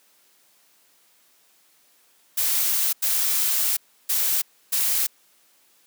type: noise bursts at uneven times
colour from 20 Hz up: blue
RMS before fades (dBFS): -22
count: 4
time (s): 2.37-2.93 / 3.02-3.77 / 4.09-4.42 / 4.72-5.07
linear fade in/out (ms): 10
effects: white hiss -60 dBFS RMS until 5.86 s + high-pass 200 Hz 12 dB/octave